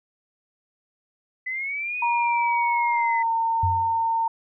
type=linear two-way sweep; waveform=sine; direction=up then down; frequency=2000 to 2489 to 2000 Hz; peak=-26 dBFS; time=1.46-3.23 s; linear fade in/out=10 ms; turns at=1.98 s
type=tone with pitch glide; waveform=sine; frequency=946 to 910.1 Hz; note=A#5 to A#5; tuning=+25 to -42 cents; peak=-20 dBFS; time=2.02-4.28 s; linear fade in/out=5 ms; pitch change=-67 cents; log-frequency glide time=2.92-3.31 s
type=tone with exponential decay; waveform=sine; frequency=92.5 Hz; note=F#2; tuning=in tune; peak=-19 dBFS; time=3.63-4.09 s; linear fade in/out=5 ms; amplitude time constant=100 ms
effects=none